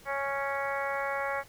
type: harmonic tone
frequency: 277.2 Hz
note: C#4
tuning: in tune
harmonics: 2 / 3 / 4 / 5 / 6 / 7 / 8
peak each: -34 / -36 / -37 / -38 / -39 / -39 / -40 dBFS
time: 0.05-1.44 s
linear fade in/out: 50 ms
effects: pink hiss -55 dBFS RMS until 1.48 s